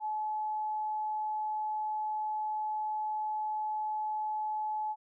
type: tone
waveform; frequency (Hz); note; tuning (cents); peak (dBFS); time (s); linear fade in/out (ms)
sine; 857; A5; -46; -31; 0-4.96; 50
effects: none